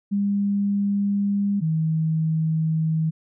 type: tone pair in turn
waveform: sine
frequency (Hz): 201.2 / 159.31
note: G3 / D#3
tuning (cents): +45 / +41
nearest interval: major third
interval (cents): 404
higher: first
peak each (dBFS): -19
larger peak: neither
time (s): 0.11-1.61 / 1.61-3.11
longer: neither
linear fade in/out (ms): 20
effects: none